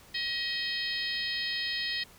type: harmonic tone with a mistuned harmonic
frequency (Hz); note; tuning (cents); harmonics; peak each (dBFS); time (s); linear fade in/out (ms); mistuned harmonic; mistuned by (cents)
633; D#5; +30; 3 / 4 / 5 / 6 / 7 / 8; -35 / -40 / -37 / -39 / -36 / -39; 0.14-2.04; 10; 7; -44
effects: pink hiss -55 dBFS RMS until 2.18 s